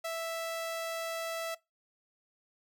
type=tone; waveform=sawtooth; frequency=659.3 Hz; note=E5; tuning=in tune; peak=-30 dBFS; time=0.04-1.55 s; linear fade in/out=10 ms; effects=noise-tail reverb RT60 0.2 s tail -21 dB re dry